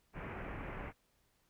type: low-pass noise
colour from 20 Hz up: pink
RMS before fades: -44 dBFS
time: 0.13-0.93 s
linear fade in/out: 50 ms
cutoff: 2500 Hz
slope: 48 dB/octave
effects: pink hiss -75 dBFS RMS until 1.49 s